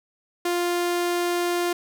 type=tone; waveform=sawtooth; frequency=350 Hz; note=F4; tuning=4 cents sharp; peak=-18 dBFS; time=0.45-1.73 s; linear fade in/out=5 ms; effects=none